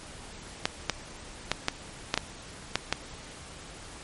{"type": "clicks", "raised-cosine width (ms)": 0.2, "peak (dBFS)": -6, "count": 8, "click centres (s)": [0.655, 0.897, 1.516, 1.684, 2.141, 2.176, 2.756, 2.926], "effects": ["pink hiss -45 dBFS RMS until 4.03 s", "MP3 48 kbps"]}